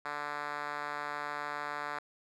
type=tone with band-pass filter; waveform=5% pulse; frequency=146.8 Hz; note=D3; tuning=in tune; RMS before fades=-38 dBFS; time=0.05-1.99 s; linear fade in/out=5 ms; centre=1300 Hz; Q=1; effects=none